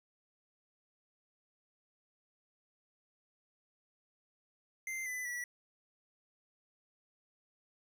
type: tone with pitch steps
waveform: square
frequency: 2084 / 2003 / 1946 Hz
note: C7 / B6 / B6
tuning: -7 / +24 / -26 cents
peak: -38 dBFS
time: 4.87-5.44 s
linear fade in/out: 2 ms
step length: 190 ms
effects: none